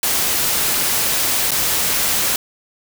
white noise with dropouts, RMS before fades -18 dBFS, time 0.03-2.36 s, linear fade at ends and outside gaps 2 ms, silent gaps 1.508-1.516 s, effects none

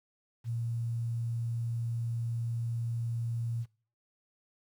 sine tone with quantisation, 116.54 Hz, A#2, in tune, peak -31 dBFS, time 0.44-3.66 s, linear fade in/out 50 ms, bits 10, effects noise-tail reverb RT60 0.4 s tail -21 dB re dry

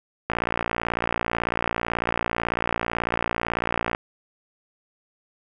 click train, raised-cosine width 0.5 ms, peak -8 dBFS, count 213, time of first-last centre 0.3-3.949 s, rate 58.1 Hz, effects none

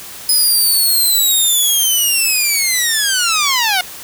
10% pulse linear sweep, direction down, 5050 to 711 Hz, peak -4 dBFS, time 0.29-3.81 s, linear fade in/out 2 ms, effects white hiss -32 dBFS RMS until 4.03 s

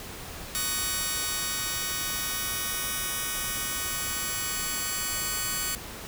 5% pulse chord, D# minor seventh, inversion third, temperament just, 1120.1 / 1244.5 / 1493.4 / 1866.8 Hz, C#6 / D#6 / F#6 / A#6, +18 / 0 / +16 / +2 cents, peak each -23 / -24 / -22 / -24 dBFS, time 0.55-5.75 s, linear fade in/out 0 ms, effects pink hiss -40 dBFS RMS until 6.07 s

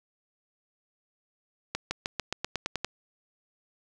accelerating click train, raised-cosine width 0.2 ms, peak -12 dBFS, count 10, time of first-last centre 1.75-2.846 s, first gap 160 ms, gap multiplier 0.93, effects none

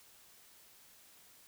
silence, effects white hiss -61 dBFS RMS until 1.47 s

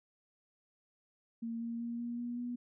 sine tone with pitch steps, 230 / 232.5 / 235.1 / 237.7 / 240.3 / 243 Hz, A#3 / A#3 / A#3 / A#3 / B3 / B3, -23 / -4 / +15 / +34 / -47 / -28 cents, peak -36 dBFS, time 1.42-2.56 s, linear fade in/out 10 ms, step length 190 ms, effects none

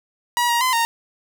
sawtooth tone with pitch steps, 962 / 945 / 1023 / 925 Hz, B5 / A#5 / C6 / A#5, -46 / +23 / -39 / -14 cents, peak -13 dBFS, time 0.37-0.85 s, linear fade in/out 0 ms, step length 120 ms, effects none

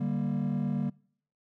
triangle chord, G minor, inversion second, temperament just, 147 / 196 / 235.2 Hz, D3 / G3 / Bb3, +2 / 0 / +16 cents, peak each -29 dBFS, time 0-0.9 s, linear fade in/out 10 ms, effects noise-tail reverb RT60 0.6 s tail -26 dB re dry + tanh soft clip ceiling -20 dBFS

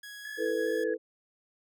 sawtooth tone, 1665 Hz, G#6, 4 cents sharp, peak -39 dBFS, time 0.03-0.84 s, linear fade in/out 5 ms
sine tone with vibrato, 1695 Hz, G#6, 35 cents sharp, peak -39 dBFS, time 0.25-0.94 s, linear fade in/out 2 ms, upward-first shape square, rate 2.4 Hz, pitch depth 24 cents each way
sine chord, E suspended fourth, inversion none, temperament equal, 329.6 / 440 / 493.9 Hz, E4 / A4 / B4, 0 / 0 / 0 cents, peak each -34 / -30 / -31 dBFS, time 0.37-0.98 s, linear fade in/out 50 ms
effects none

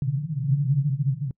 white band-pass noise, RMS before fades -24 dBFS, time 0.02-1.31 s, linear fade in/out 2 ms, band 130 to 150 Hz, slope 96 dB/octave, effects noise-tail reverb RT60 0.1 s tail -26 dB re dry

